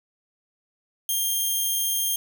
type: tone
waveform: 5% pulse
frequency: 3197 Hz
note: G7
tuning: 33 cents sharp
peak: -14 dBFS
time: 1.09-2.16 s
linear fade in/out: 2 ms
effects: none